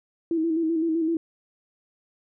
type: tone with vibrato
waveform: sine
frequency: 325.7 Hz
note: E4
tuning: 21 cents flat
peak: -21 dBFS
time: 0.31-1.17 s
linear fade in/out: 2 ms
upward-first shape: square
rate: 7.8 Hz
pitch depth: 43 cents each way
effects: none